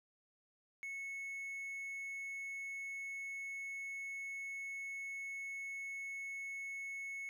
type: tone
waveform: triangle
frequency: 2200 Hz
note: C#7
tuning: 14 cents flat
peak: -40 dBFS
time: 0.83-7.29 s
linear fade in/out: 0 ms
effects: none